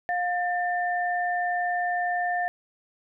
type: tone pair together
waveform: sine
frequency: 710 / 1789.1 Hz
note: F5 / A6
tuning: +28 / +28 cents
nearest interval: octave + major third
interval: 1600 cents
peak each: -25 / -29 dBFS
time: 0.09-2.48 s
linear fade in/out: 0 ms
effects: none